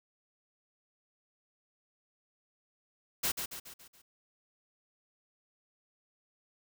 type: noise with echo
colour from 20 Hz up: white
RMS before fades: -31 dBFS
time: 3.23-3.32 s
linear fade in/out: 10 ms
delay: 140 ms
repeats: 5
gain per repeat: -6 dB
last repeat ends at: 4.02 s
effects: none